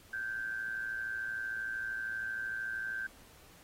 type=tone with amplitude modulation; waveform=sine; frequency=1559 Hz; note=G6; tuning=10 cents flat; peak=-32 dBFS; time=0.13-3.07 s; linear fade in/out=5 ms; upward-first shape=sine; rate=113 Hz; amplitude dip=60%; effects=pink hiss -59 dBFS RMS until 3.63 s + AAC 48 kbps